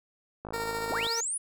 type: click train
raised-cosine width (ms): 1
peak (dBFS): -24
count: 34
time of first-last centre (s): 0.45-1.067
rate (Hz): 53.5
type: tone with tremolo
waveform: 15% pulse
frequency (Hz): 460.7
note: A#4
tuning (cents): -20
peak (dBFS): -24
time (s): 0.53-1.21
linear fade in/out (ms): 10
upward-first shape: square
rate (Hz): 14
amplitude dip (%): 25
type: linear sweep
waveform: sine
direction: up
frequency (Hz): 106.5 to 10160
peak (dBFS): -29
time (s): 0.9-1.38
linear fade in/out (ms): 10
effects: none